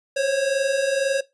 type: tone pair together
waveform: square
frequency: 528 / 550 Hz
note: C5 / C#5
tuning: +16 / -14 cents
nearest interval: minor second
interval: 70 cents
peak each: -27 / -21 dBFS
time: 0.16-1.21 s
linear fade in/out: 10 ms
effects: noise-tail reverb RT60 0.2 s tail -18 dB re dry + resampled to 24000 Hz